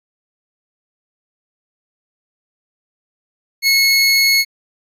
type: tone pair together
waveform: square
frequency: 2184 / 4368 Hz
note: C#7 / C#8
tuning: -26 / -26 cents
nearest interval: octave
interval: 1200 cents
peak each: -14 dBFS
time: 3.62-4.45 s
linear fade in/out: 50 ms
effects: resampled to 32000 Hz